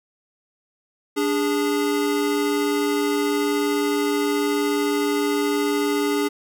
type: tone pair together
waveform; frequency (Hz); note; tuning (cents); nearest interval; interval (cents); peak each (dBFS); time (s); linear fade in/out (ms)
square; 290.9 / 410; D4 / G#4; -16 / -22; tritone; 594; -23; 1.16-6.29; 20
effects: none